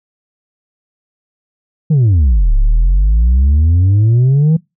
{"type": "exponential two-way sweep", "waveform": "sine", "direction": "down then up", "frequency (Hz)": [164.81, 33.71, 164.81], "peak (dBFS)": -4, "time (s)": [1.9, 4.57], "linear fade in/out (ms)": 10, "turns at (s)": 2.55, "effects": ["noise-tail reverb RT60 0.2 s tail -23 dB re dry", "tanh soft clip ceiling -6 dBFS"]}